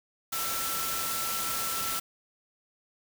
sine tone in noise, 1337 Hz, E6, 24 cents sharp, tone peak -36 dBFS, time 0.32-2 s, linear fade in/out 10 ms, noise white, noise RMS -32 dBFS, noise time 0.32-2 s, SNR -7 dB, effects none

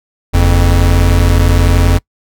square tone pair together, 46.25 / 87.31 Hz, F#1 / F2, 0 / 0 cents, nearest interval major seventh, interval 1100 cents, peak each -10 dBFS, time 0.33-1.99 s, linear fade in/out 20 ms, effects noise-tail reverb RT60 0.1 s tail -25 dB re dry

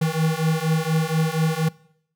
square beating tone pair, 157.5 / 161.7 Hz, D#3 / E3, +21 / -33 cents, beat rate 4.2 Hz, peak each -23 dBFS, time 0.01-1.69 s, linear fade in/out 10 ms, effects noise-tail reverb RT60 0.7 s tail -22 dB re dry

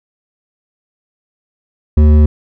sine tone with hard clipping, 75.7 Hz, D#2, 47 cents flat, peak -6 dBFS, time 1.97-2.26 s, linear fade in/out 5 ms, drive 10 dB, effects none

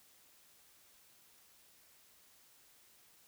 silence, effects white hiss -65 dBFS RMS until 3.27 s

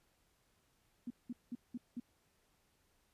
sine tone bursts, 242 Hz, B3, 35 cents flat, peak -39 dBFS, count 5, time 1.07-2 s, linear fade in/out 5 ms, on 34 ms, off 190 ms, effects pink hiss -75 dBFS RMS until 3.13 s + resampled to 32000 Hz

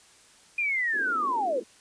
sine linear sweep, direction down, 2453 to 466.2 Hz, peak -24 dBFS, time 0.58-1.6 s, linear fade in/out 5 ms
white band-pass noise, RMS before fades -41 dBFS, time 0.93-1.64 s, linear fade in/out 10 ms, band 240 to 450 Hz, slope 48 dB/octave
effects white hiss -56 dBFS RMS until 1.8 s + resampled to 22050 Hz

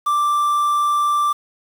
triangle tone with quantisation, 1176 Hz, D6, 2 cents sharp, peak -13 dBFS, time 0.06-1.33 s, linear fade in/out 10 ms, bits 6, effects none

